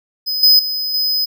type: tone with level steps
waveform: square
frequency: 5030 Hz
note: D#8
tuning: 18 cents sharp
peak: -18 / -7 / -19 / -15 dBFS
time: 0.26-1.26 s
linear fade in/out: 20 ms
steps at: 0.43 / 0.59 / 0.94 s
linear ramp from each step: 2 ms
effects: none